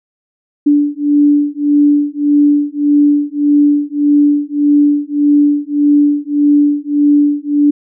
sine beating tone pair, 290.5 / 292.2 Hz, D4 / D4, -19 / -9 cents, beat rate 1.7 Hz, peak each -11 dBFS, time 0.66-7.71 s, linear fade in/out 10 ms, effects none

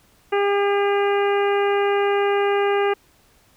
harmonic tone, 403 Hz, G4, 48 cents sharp, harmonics 1 / 2 / 3 / 4 / 5 / 6 / 7, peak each -18 / -24 / -28 / -30 / -32 / -34 / -35 dBFS, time 0.32-2.94 s, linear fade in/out 10 ms, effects pink hiss -57 dBFS RMS until 3.56 s

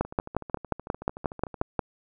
two click trains, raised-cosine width 1 ms, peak -10 / -24 dBFS, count 11 / 22, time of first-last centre 0.01-1.793 / 0.05-1.617 s, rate 5.61 / 13.4 Hz, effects none

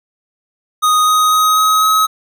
square tone with pitch steps, 1244.5 / 1252.4 / 1260.4 / 1268.4 / 1276.5 Hz, D#6 / D#6 / D#6 / D#6 / D#6, 0 / +11 / +22 / +33 / +44 cents, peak -10 dBFS, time 0.82-2.07 s, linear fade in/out 20 ms, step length 250 ms, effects none

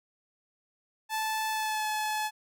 sawtooth tone with pitch glide, 874 to 857.5 Hz, A5 to A5, -12 to -45 cents, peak -25 dBFS, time 1.09-2.31 s, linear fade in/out 50 ms, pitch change -33 cents, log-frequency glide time 1.49-1.87 s, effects none

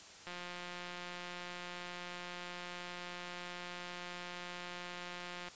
click train, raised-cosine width 0.3 ms, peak -29 dBFS, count 924, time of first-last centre 0.27-5.485 s, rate 177 Hz, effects white hiss -54 dBFS RMS until 5.55 s + resampled to 16000 Hz

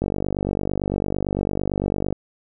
click train, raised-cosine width 2 ms, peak -9 dBFS, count 104, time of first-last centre 0.02-2.126 s, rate 48.9 Hz, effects none

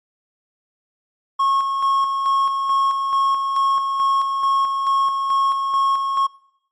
triangle tone with tremolo, 1091 Hz, C#6, 28 cents flat, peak -13 dBFS, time 1.39-6.27 s, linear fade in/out 10 ms, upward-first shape square, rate 2.3 Hz, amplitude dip 40%, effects noise-tail reverb RT60 0.7 s tail -21 dB re dry + MP3 48 kbps

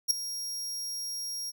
sawtooth tone with ADSR envelope, 5600 Hz, F8, 4 cents sharp, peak -16 dBFS, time 0.08-1.52 s, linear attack 27 ms, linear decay 6 ms, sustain -15 dB, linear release 32 ms, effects none

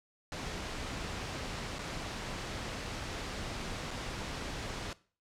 pink noise with dropouts, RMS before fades -39 dBFS, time 0.32-4.93 s, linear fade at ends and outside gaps 1 ms, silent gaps 1.785-1.791 / 3.907-3.911 s, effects noise-tail reverb RT60 0.4 s tail -19 dB re dry + low-pass 6000 Hz 12 dB/octave

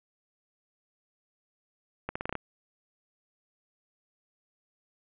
accelerating click train, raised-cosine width 0.5 ms, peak -17 dBFS, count 7, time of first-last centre 2.09-2.354 s, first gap 65 ms, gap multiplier 0.84, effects resampled to 8000 Hz + 8-bit

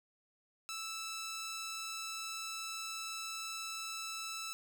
10% pulse tone, 1318.5 Hz, E6, in tune, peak -32 dBFS, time 0.69-4.53 s, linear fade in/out 0 ms, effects none

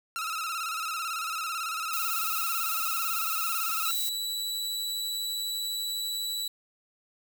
sawtooth tone with vibrato, 1318.5 Hz, E6, in tune, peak -27 dBFS, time 0.16-3.91 s, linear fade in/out 0 ms, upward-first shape square, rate 18 Hz, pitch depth 60 cents each way
violet noise, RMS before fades -32 dBFS, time 1.93-4.09 s, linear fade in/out 0 ms
sawtooth tone, 3939 Hz, B7, 5 cents flat, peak -27 dBFS, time 3.85-6.48 s, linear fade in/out 5 ms
effects none

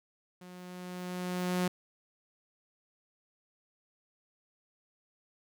sawtooth tone with level ramp, 180.5 Hz, F#3, 43 cents flat, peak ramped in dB -44 to -23 dBFS, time 0.41-1.68 s, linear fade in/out 5 ms, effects none

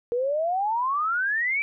sine exponential sweep, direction up, 467.3 to 2349 Hz, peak -22 dBFS, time 0.12-1.62 s, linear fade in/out 0 ms, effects none

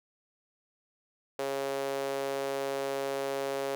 sawtooth tone with high-pass filter, 137.3 Hz, C#3, 16 cents flat, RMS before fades -33 dBFS, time 1.39-3.75 s, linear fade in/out 0 ms, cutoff 480 Hz, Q 3.6, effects none

